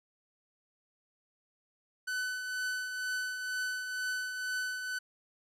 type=tone with tremolo; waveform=45% pulse; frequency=1504 Hz; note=F#6; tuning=28 cents sharp; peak=-31 dBFS; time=2.07-4.99 s; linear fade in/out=10 ms; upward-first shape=triangle; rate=2.1 Hz; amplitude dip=50%; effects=low-pass 11000 Hz 12 dB/octave